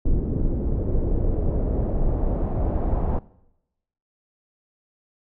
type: noise with low-pass filter sweep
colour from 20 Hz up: brown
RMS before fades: -22 dBFS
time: 0.05-3.19 s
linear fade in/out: 5 ms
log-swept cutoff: 350 to 810 Hz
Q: 1.6
effects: noise-tail reverb RT60 0.9 s tail -21 dB re dry